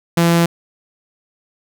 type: tone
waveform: sawtooth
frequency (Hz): 169.3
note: E3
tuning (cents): +46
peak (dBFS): -7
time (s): 0.17-0.46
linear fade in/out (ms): 5
effects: none